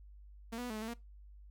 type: tone with pitch steps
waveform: sawtooth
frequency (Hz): 228.4 / 244.7 / 246.1 / 217.3 / 215.1 / 223.3 / 235.4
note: A#3 / B3 / B3 / A3 / A3 / A3 / A#3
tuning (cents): -35 / -16 / -6 / -21 / -39 / +26 / +17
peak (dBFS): -35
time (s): 0.52-0.94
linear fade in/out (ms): 10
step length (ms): 60
effects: noise-tail reverb RT60 0.2 s tail -20 dB re dry + added 50 Hz sine -52 dBFS peak until 1.5 s